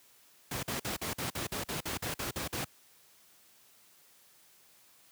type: noise bursts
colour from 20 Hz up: pink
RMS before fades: -35 dBFS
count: 13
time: 0.51-2.646 s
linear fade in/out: 5 ms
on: 120 ms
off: 48 ms
effects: white hiss -62 dBFS RMS until 5.11 s + high-pass 80 Hz 12 dB/octave